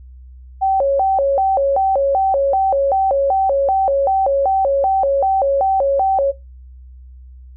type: tone with vibrato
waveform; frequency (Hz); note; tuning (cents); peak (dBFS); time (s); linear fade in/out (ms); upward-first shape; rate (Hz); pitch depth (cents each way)
sine; 653; E5; -17; -12; 0.61-6.32; 20; square; 2.6; 290
effects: noise-tail reverb RT60 0.2 s tail -17 dB re dry + added 63 Hz sine -36 dBFS peak until 7.56 s